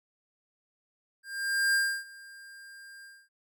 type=tone with ADSR envelope; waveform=square; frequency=1600 Hz; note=G6; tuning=35 cents sharp; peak=-23 dBFS; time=1.23-3.29 s; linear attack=510 ms; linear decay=300 ms; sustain=-24 dB; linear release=250 ms; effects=none